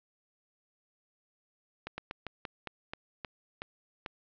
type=slowing click train; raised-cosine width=0.3 ms; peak=-21 dBFS; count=10; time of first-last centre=1.87-4.062 s; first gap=110 ms; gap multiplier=1.19; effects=low-pass 4000 Hz 12 dB/octave